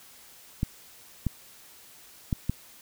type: clicks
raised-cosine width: 5 ms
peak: -13 dBFS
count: 4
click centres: 0.631 / 1.267 / 2.328 / 2.496 s
effects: white hiss -52 dBFS RMS until 2.81 s